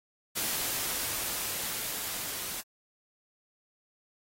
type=noise with level ramp; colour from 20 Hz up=white; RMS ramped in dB=-31 to -37 dBFS; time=0.35-2.62 s; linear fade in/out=20 ms; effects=AAC 48 kbps